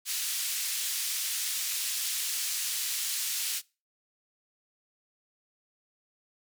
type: band-pass noise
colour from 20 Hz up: white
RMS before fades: -32 dBFS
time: 0.05-3.62 s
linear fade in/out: 50 ms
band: 2600 to 12000 Hz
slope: 12 dB/octave
effects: noise-tail reverb RT60 0.3 s tail -23 dB re dry